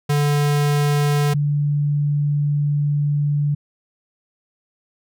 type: tone pair in turn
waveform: square / sine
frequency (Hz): 145.8 / 145.8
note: D3 / D3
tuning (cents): -12 / -12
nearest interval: unison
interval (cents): 0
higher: neither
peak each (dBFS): -16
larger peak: neither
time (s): 0.09-1.34 / 1.34-3.55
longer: second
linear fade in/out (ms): 10
effects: none

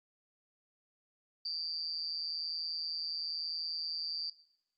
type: tone with amplitude modulation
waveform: sine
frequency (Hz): 4696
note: D8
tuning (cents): -1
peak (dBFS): -31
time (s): 1.45-4.3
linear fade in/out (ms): 5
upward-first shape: sine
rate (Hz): 161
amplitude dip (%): 90
effects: noise-tail reverb RT60 0.7 s tail -17 dB re dry + Opus 48 kbps

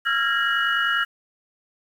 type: tone cluster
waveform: sine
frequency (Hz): 1338 / 1388 / 1646 / 1865 / 2912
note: E6 / F6 / G#6 / A#6 / F#7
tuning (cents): +25 / -11 / -16 / 0 / -28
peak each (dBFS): -29 / -23 / -23 / -30 / -27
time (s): 0.05-1.05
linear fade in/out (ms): 20
effects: tanh soft clip ceiling -8 dBFS + 8-bit

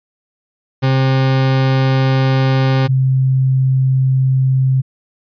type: tone pair in turn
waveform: 40% pulse / sine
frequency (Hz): 132.8 / 131.65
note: C3 / C3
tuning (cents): +26 / +11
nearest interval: unison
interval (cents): 15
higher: first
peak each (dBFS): -10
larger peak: neither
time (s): 0.82-2.88 / 2.88-4.82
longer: first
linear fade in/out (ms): 20
effects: resampled to 11025 Hz

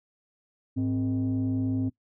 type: tone pair together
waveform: sine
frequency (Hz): 105.33 / 261.6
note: G#2 / C4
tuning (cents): +25 / 0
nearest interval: octave + major third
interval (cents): 1575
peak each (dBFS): -27 / -24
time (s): 0.76-1.9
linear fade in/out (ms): 20
effects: noise-tail reverb RT60 0.1 s tail -19 dB re dry + tanh soft clip ceiling -21 dBFS

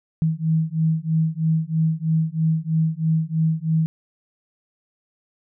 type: beating tone pair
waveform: sine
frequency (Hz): 158.7 / 161.8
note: D#3 / E3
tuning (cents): +35 / -32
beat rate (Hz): 3.1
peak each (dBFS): -21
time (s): 0.22-3.86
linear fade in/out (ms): 0
effects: none

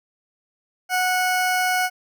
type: tone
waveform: 20% pulse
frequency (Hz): 735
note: F#5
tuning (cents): -12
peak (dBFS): -14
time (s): 0.89-1.9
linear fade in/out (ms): 50
effects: none

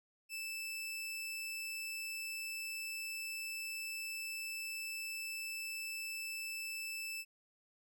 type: tone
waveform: sawtooth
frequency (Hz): 2637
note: E7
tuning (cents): 0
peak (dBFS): -37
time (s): 0.29-7.25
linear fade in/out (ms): 50
effects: none

